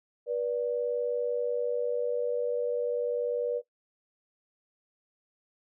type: tone pair together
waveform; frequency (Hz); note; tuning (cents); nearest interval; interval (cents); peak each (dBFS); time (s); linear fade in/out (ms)
sine; 485.4 / 585.7; B4 / D5; -30 / -5; minor third; 325; -28 / -32; 0.26-3.62; 50
effects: noise-tail reverb RT60 0.1 s tail -17 dB re dry